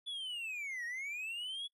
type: linear two-way sweep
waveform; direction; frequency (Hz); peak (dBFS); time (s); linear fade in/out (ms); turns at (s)
triangle; down then up; 3468 to 1848 to 3406; -37; 0.06-1.68; 20; 0.85
effects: noise-tail reverb RT60 0.1 s tail -24 dB re dry + resampled to 32000 Hz